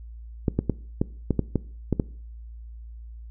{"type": "clicks", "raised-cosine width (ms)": 3, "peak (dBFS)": -8, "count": 9, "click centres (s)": [0.482, 0.59, 0.697, 1.015, 1.307, 1.393, 1.557, 1.927, 1.998], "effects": ["noise-tail reverb RT60 0.5 s tail -21 dB re dry", "added 57 Hz sine -38 dBFS peak until 3.3 s"]}